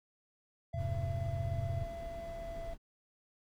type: tone with pitch glide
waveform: triangle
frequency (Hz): 674 to 669.7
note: E5 to E5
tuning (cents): +38 to +27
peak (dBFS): -40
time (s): 0.73-2.74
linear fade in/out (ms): 10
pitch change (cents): -11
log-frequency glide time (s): 1.99-2.5
type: chord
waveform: sine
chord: F minor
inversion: none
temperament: equal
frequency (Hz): 87.31 / 103.83 / 130.81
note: F2 / Ab2 / C3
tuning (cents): 0 / 0 / 0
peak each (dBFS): -38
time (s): 0.74-1.84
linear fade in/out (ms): 5
type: noise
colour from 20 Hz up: brown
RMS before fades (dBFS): -45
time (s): 0.76-2.78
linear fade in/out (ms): 50
effects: none